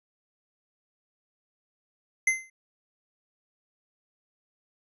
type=tone with exponential decay; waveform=square; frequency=2070 Hz; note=C7; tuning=19 cents flat; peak=-18 dBFS; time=2.27-2.5 s; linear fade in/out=5 ms; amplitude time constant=49 ms; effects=resampled to 24000 Hz